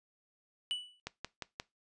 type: tone with exponential decay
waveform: triangle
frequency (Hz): 2961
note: F#7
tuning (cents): +1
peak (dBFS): -28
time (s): 0.71-1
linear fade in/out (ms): 0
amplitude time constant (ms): 61
type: click train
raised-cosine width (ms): 0.2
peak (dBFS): -21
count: 4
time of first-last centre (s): 1.07-1.599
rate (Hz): 5.67
effects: noise-tail reverb RT60 0.2 s tail -20 dB re dry + resampled to 22050 Hz